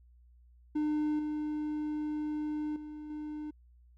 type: tone with level steps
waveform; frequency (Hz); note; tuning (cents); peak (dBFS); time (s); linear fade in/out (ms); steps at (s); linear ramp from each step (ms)
triangle; 302.1; D4; +49; -26 / -30 / -39 / -35; 0.75-3.51; 10; 1.19 / 2.76 / 3.1; 2
effects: added 60 Hz sine -57 dBFS peak until 3.97 s